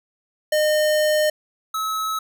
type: tone pair in turn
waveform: square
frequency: 610 / 1292.5 Hz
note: D#5 / E6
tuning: -34 / -34 cents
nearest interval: octave + minor second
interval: 1300 cents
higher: second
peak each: -17 / -23 dBFS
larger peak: first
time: 0.52-1.3 / 1.74-2.19 s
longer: first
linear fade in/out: 5 ms
effects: none